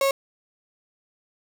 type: tone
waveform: 35% pulse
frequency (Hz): 547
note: C#5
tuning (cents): -23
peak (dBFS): -17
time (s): 0.01-0.11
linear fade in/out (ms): 2
effects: none